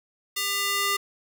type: tone with high-pass filter sweep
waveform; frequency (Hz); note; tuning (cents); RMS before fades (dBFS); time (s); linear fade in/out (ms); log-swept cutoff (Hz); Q
square; 399.7; G4; +34; -26; 0.36-0.97; 10; 2600 to 1200; 0.8
effects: none